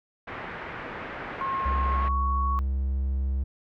white low-pass noise, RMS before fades -37 dBFS, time 0.27-2.09 s, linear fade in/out 10 ms, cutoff 2000 Hz, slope 24 dB/octave
sine tone with pitch glide, 1075 to 1113.6 Hz, C6 to C#6, +47 to +8 cents, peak -26 dBFS, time 1.41-2.59 s, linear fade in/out 0 ms, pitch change +61 cents, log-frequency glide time 1.9-2.1 s
triangle tone, 66.8 Hz, C2, 36 cents sharp, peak -22 dBFS, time 1.65-3.44 s, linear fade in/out 10 ms
effects none

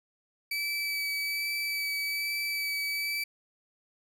30% pulse tone with vibrato, 2300 Hz, D7, 37 cents flat, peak -27 dBFS, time 0.51-3.24 s, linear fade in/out 5 ms, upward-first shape sine, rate 1.2 Hz, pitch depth 11 cents each way, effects none

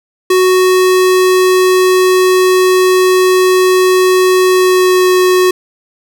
square tone with pitch glide, 370 to 367.2 Hz, F#4 to F#4, 0 to -13 cents, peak -7 dBFS, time 0.3-5.51 s, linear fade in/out 5 ms, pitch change -13 cents, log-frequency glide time 4.47-5.1 s, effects none

